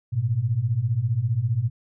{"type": "beating tone pair", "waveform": "sine", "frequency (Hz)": [106.2, 121.2], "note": ["G#2", "B2"], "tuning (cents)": [39, -32], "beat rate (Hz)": 15, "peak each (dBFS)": [-25, -22], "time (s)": [0.12, 1.7], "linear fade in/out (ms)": 20, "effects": []}